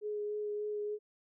sine tone with vibrato, 418.5 Hz, G#4, 13 cents sharp, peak -34 dBFS, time 0.01-0.99 s, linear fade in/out 50 ms, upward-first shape sine, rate 3.4 Hz, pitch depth 12 cents each way, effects none

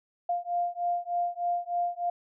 sine beating tone pair, 698.5 / 701.8 Hz, F5 / F5, 0 / +8 cents, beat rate 3.3 Hz, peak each -30 dBFS, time 0.29-2.1 s, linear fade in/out 5 ms, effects none

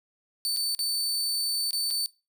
sawtooth tone with dropouts, 4535 Hz, C#8, 39 cents sharp, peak -23 dBFS, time 0.45-2.06 s, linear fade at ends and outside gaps 0 ms, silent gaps 0.564-0.57 / 0.749-0.791 / 1.708-1.731 / 1.904-1.909 s, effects noise-tail reverb RT60 0.3 s tail -23 dB re dry

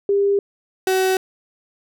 sine / 35% pulse tone pair in turn, 400.3 / 376.9 Hz, G4 / F#4, +36 / +32 cents, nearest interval minor second, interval 104 cents, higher first, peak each -14 dBFS, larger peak neither, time 0.09-0.39 / 0.87-1.17 s, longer neither, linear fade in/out 2 ms, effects none

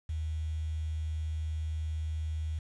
sine tone with quantisation, 78.6 Hz, D#2, 18 cents sharp, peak -31 dBFS, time 0.09-2.59 s, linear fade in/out 5 ms, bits 9, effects resampled to 22050 Hz

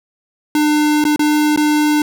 square tone with dropouts, 300.2 Hz, D4, 38 cents sharp, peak -12 dBFS, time 0.55-2.02 s, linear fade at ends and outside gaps 2 ms, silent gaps 1.041-1.051 / 1.161-1.193 / 1.562-1.574 s, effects 8-bit

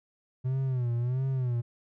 triangle tone with vibrato, 125.9 Hz, B2, 34 cents sharp, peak -24 dBFS, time 0.44-1.62 s, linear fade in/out 20 ms, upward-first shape sine, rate 1.5 Hz, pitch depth 110 cents each way, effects none

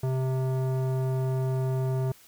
square tone with low-pass filter, 130.7 Hz, C3, 1 cent flat, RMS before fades -27 dBFS, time 0.03-2.12 s, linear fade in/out 5 ms, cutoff 770 Hz, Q 0.94, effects white hiss -55 dBFS RMS until 2.27 s

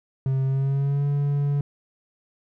triangle tone with pitch glide, 133.4 to 142.97 Hz, C3 to D3, +34 to -46 cents, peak -18 dBFS, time 0.26-1.61 s, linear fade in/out 2 ms, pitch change +120 cents, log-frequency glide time 0.45-1.06 s, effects none

